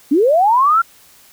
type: linear sweep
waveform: sine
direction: up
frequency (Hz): 258.6 to 1396.9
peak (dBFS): -9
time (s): 0.11-0.82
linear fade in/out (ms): 10
effects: white hiss -47 dBFS RMS until 1.32 s